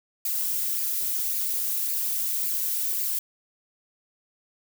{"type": "noise with flanger", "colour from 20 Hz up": "violet", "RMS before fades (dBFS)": -27, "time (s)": [0.25, 3.19], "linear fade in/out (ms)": 5, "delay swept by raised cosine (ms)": [0.42, 2.92], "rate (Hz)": 1.8, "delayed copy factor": 0.5, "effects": []}